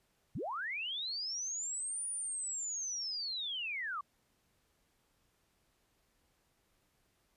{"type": "linear two-way sweep", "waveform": "sine", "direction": "up then down", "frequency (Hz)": [77.78, 9630, 1097], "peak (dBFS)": -36, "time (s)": [0.35, 4.01], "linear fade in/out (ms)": 5, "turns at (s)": 2.08, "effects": ["pink hiss -75 dBFS RMS until 7.36 s", "resampled to 32000 Hz"]}